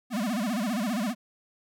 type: tone with vibrato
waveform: square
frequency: 223.3 Hz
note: A3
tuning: 26 cents sharp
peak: -27 dBFS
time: 0.1-1.15 s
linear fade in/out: 50 ms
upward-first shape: sine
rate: 15 Hz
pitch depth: 230 cents each way
effects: none